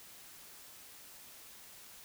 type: silence
effects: white hiss -54 dBFS RMS until 2.04 s